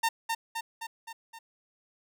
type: tone with echo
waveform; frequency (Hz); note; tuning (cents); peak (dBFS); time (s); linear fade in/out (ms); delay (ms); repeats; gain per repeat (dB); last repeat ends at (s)
sawtooth; 910; A#5; -42; -20; 0.03-0.09; 10; 260; 5; -4; 1.39
effects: none